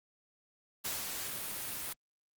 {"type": "noise with ADSR envelope", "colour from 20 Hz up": "white", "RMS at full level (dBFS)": -36, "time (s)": [0.84, 1.93], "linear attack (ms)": 14, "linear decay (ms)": 170, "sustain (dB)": -3, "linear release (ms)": 4, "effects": ["Opus 48 kbps"]}